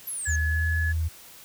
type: exponential sweep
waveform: sine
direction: down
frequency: 11840 to 6272 Hz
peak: -30 dBFS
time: 0.07-0.36 s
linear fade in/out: 5 ms
type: tone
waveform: sine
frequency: 1701 Hz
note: G#6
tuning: 41 cents sharp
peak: -27 dBFS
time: 0.25-0.93 s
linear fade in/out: 20 ms
type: tone with pitch glide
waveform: sine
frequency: 77.78 to 80.94 Hz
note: D#2 to E2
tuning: 0 to -31 cents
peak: -23 dBFS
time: 0.27-1.09 s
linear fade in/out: 20 ms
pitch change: +69 cents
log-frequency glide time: 0.48-0.64 s
effects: white hiss -48 dBFS RMS until 1.44 s